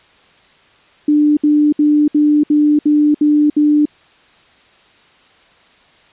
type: tone bursts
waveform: sine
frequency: 297.5 Hz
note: D4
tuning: 22 cents sharp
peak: -8 dBFS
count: 8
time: 1.08-3.855 s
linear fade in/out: 5 ms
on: 290 ms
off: 65 ms
effects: white hiss -49 dBFS RMS until 6.12 s + resampled to 8000 Hz